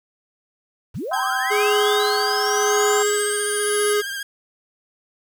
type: linear sweep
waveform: sine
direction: up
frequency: 54.6 to 10740 Hz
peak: -25 dBFS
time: 0.94-3.94 s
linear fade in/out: 20 ms
type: harmonic tone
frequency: 257.3 Hz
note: C4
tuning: 29 cents flat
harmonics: 3 / 4 / 5 / 6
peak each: -25 / -27 / -29 / -31 dBFS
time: 1.11-3.03 s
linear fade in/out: 10 ms
type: tone with vibrato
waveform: sawtooth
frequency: 1604 Hz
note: G6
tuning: 39 cents sharp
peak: -23 dBFS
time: 1.13-4.23 s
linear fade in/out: 5 ms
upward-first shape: sine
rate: 15 Hz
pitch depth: 38 cents each way
type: tone with tremolo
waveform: square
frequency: 416 Hz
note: G#4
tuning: 3 cents sharp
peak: -18 dBFS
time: 1.5-4.02 s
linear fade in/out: 20 ms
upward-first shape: sine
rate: 0.9 Hz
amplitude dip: 55%
effects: 8-bit